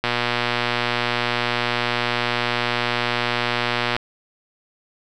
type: click train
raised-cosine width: 0.3 ms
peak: -4 dBFS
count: 472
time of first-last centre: 0.04-3.965 s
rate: 120 Hz
effects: none